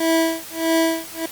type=tone with tremolo; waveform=25% pulse; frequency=326.9 Hz; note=E4; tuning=14 cents flat; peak=-11 dBFS; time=0-1.26 s; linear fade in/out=5 ms; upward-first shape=sine; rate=1.6 Hz; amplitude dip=100%; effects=white hiss -36 dBFS RMS until 1.31 s + Opus 48 kbps